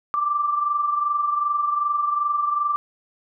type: tone pair together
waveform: sine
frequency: 1174 / 1196.6 Hz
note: D6 / D6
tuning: -1 / +32 cents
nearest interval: unison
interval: 33 cents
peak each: -20 / -28 dBFS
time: 0.14-2.76 s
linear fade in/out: 0 ms
effects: none